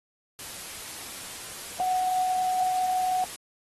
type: tone in noise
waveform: sine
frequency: 740 Hz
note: F#5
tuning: in tune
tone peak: -23 dBFS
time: 1.8-3.24 s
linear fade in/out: 0 ms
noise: white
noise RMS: -39 dBFS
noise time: 0.39-3.36 s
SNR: +13 dB
effects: AAC 32 kbps